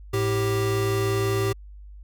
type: tone pair together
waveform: square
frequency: 108.7 / 391.9 Hz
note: A2 / G4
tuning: -21 / 0 cents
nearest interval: octave + minor seventh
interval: 2221 cents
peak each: -25 dBFS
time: 0.13-1.53 s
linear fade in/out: 10 ms
effects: added 50 Hz sine -40 dBFS peak until 2.03 s